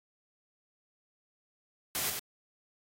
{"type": "noise with echo", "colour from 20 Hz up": "white", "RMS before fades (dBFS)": -33, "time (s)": [1.95, 2.1], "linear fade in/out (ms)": 0, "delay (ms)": 93, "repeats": 1, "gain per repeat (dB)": -4, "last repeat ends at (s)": 2.193, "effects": ["AAC 48 kbps"]}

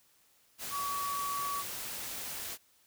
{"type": "tone in noise", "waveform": "sine", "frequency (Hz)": 1134, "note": "C#6", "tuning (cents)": 39, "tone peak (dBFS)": -33, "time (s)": [0.7, 1.64], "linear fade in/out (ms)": 50, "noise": "white", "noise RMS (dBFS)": -40, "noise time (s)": [0.58, 2.58], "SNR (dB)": 4, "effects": ["white hiss -67 dBFS RMS until 2.86 s"]}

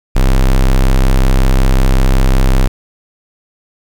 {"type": "tone", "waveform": "square", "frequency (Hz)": 32.7, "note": "C1", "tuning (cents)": 0, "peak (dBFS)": -7, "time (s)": [0.15, 2.68], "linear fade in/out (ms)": 10, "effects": ["7-bit"]}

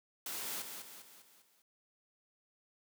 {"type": "noise with echo", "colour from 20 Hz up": "white", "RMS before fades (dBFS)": -41, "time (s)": [0.26, 0.62], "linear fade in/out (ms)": 2, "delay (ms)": 200, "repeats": 5, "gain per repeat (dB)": -6, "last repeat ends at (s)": 1.62, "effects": ["high-pass 150 Hz 12 dB/octave"]}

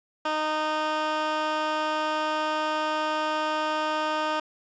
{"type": "tone with band-pass filter", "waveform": "15% pulse", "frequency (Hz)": 308.4, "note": "D#4", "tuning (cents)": -15, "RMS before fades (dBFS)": -27, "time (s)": [0.25, 4.4], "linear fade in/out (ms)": 5, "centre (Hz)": 1500, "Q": 0.66, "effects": ["resampled to 16000 Hz", "9-bit"]}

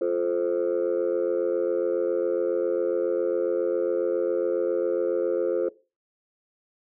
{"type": "chord", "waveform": "sine", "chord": "F major", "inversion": "none", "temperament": "just", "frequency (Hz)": [349.2, 436.5, 523.8], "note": ["F4", "A4", "C5"], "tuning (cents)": [0, -14, 2], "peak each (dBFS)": -25, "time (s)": [0.01, 5.69], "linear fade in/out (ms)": 5, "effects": ["noise-tail reverb RT60 0.3 s tail -19 dB re dry", "tanh soft clip ceiling -17 dBFS"]}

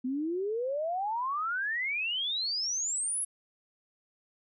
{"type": "exponential sweep", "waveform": "sine", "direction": "up", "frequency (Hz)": [246.9, 11000], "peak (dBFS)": -29, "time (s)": [0.04, 3.25], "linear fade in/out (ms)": 10, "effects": []}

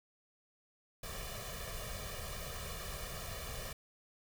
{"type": "noise with comb filter", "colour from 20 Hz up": "pink", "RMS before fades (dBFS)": -43, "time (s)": [1.03, 3.73], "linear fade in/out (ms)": 5, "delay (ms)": 1.7, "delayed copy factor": 0.95, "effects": []}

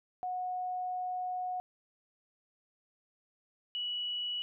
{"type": "tone pair in turn", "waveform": "sine", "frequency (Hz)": [731, 2938], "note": ["F#5", "F#7"], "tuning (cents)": [-21, -13], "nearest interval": "2 octaves", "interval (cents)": 2408, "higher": "second", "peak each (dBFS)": [-33, -33], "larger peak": "neither", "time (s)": [[0.23, 1.6], [3.75, 4.42]], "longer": "first", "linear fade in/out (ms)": 0, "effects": []}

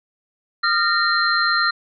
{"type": "tone cluster", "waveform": "sine", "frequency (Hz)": [1218, 1387, 1838, 4141], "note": ["D#6", "F6", "A#6", "C8"], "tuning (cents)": [-37, -12, -25, -19], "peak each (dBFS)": [-24, -19, -22, -22], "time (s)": [0.63, 1.71], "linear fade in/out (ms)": 10, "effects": []}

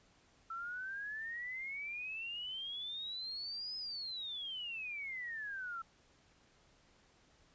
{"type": "exponential two-way sweep", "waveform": "sine", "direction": "up then down", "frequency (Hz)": [1327, 5110, 1327], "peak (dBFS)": -40, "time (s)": [0.5, 5.82], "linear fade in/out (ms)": 5, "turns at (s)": 3.77, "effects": ["pink hiss -68 dBFS RMS until 7.54 s", "resampled to 16000 Hz"]}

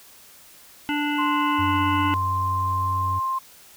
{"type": "harmonic tone", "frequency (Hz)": 293.7, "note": "D4", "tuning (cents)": 0, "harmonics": [1, 3, 5, 7, 9, 10], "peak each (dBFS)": [-24, -29, -31, -32, -34, -34], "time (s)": [0.89, 2.14], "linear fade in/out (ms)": 0}
{"type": "tone with pitch glide", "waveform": "sine", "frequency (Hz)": [1046.5, 1053.8], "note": ["C6", "C6"], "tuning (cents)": [0, 12], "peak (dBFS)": -22, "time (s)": [1.18, 3.39], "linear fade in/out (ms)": 10, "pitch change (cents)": 12, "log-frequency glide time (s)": [2.61, 3.21]}
{"type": "tone", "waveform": "triangle", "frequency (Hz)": 92.5, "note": "F#2", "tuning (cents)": 0, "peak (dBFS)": -24, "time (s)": [1.58, 3.2], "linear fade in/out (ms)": 20}
{"effects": ["white hiss -49 dBFS RMS until 3.76 s"]}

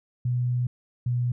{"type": "tone pair in turn", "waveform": "sine", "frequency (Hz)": [123.4, 122.34], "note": ["B2", "B2"], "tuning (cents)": [-1, -16], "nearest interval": "unison", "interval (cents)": 15, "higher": "first", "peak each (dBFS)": -22, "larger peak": "neither", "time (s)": [[0.25, 0.67], [1.06, 1.32]], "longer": "first", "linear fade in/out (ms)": 5, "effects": []}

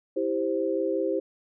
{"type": "chord", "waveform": "sine", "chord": "C major", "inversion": "first", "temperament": "just", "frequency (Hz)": [327, 392.4, 523.3], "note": ["E4", "G4", "C5"], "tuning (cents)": [-14, 2, 0], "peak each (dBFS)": [-29, -28, -28], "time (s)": [0.16, 1.2], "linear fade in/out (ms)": 10, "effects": []}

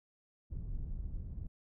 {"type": "low-pass noise", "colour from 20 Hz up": "pink", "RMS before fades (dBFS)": -40, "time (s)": [0.5, 1.48], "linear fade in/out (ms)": 20, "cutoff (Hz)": 100, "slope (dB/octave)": 12, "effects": []}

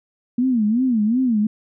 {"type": "tone with vibrato", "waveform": "sine", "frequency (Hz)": 233.6, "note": "A#3", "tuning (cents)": 4, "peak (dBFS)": -15, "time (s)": [0.38, 1.47], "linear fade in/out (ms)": 5, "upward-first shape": "sine", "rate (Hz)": 2.7, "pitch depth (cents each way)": 200, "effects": []}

